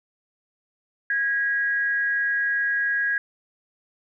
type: tone pair together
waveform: sine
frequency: 1645 / 1922.1 Hz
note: G#6 / B6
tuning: -17 / -47 cents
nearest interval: minor third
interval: 270 cents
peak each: -21 / -30 dBFS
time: 1.1-3.18 s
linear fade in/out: 2 ms
effects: none